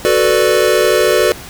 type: chord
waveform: square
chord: B minor seventh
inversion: second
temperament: equal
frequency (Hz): 370 / 440 / 493.9 / 587.3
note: F#4 / A4 / B4 / D5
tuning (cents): 0 / 0 / 0 / 0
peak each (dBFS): -16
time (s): 0.05-1.32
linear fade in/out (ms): 0
effects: pink hiss -32 dBFS RMS until 1.49 s